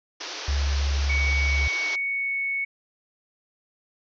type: band-pass noise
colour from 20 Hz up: white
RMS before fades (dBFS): -35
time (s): 0.2-1.96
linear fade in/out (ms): 10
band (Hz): 290 to 6100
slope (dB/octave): 96
type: tone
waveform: sine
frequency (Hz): 69.9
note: C#2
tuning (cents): +15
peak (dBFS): -21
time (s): 0.48-1.68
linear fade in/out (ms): 5
type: tone with pitch glide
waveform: sine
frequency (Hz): 2243 to 2215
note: C#7 to C#7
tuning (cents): +20 to -2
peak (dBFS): -24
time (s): 1.09-2.65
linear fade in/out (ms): 10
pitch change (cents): -22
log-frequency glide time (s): 1.44-2.37
effects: none